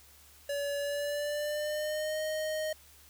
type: tone with pitch glide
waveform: square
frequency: 570 to 621.6 Hz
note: C#5 to D#5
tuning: +48 to -2 cents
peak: -32 dBFS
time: 0.49-2.73 s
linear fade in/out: 5 ms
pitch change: +150 cents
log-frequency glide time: 0.79-2.21 s
effects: added 72 Hz sine -62 dBFS peak until 3.09 s + white hiss -58 dBFS RMS until 3.09 s